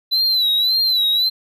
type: tone with vibrato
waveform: triangle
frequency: 3995 Hz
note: B7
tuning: 19 cents sharp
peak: -13 dBFS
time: 0.11-1.3 s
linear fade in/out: 20 ms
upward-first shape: sine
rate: 1.8 Hz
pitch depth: 89 cents each way
effects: none